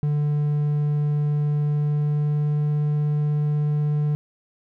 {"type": "tone with pitch glide", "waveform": "triangle", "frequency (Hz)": [147.7, 148.64], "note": ["D3", "D3"], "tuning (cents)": [10, 21], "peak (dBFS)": -17, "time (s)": [0.03, 4.15], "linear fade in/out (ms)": 0, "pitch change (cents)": 11, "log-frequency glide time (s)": [1.63, 2.67], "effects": []}